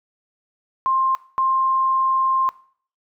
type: tone bursts at uneven times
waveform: sine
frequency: 1056 Hz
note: C6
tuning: 16 cents sharp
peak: -16 dBFS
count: 2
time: 0.86-1.15 / 1.38-2.49 s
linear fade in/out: 0 ms
effects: noise-tail reverb RT60 0.5 s tail -19 dB re dry